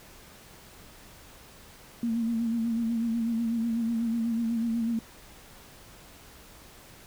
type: tone with vibrato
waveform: sine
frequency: 230 Hz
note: A#3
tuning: 23 cents flat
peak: -25 dBFS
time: 2.03-4.99 s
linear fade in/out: 2 ms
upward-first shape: sine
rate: 8.1 Hz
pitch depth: 46 cents each way
effects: pink hiss -51 dBFS RMS until 7.06 s